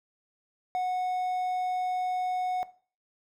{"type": "tone", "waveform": "triangle", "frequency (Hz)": 734, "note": "F#5", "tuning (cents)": -14, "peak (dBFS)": -24, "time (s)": [0.75, 2.63], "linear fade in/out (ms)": 0, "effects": ["noise-tail reverb RT60 0.4 s tail -17 dB re dry"]}